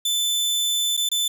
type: tone with dropouts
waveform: sawtooth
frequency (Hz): 3520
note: A7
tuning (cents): 0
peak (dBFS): -17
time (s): 0.05-1.28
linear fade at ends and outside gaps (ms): 5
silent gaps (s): 0.968-0.974 / 1.09-1.115
effects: 8-bit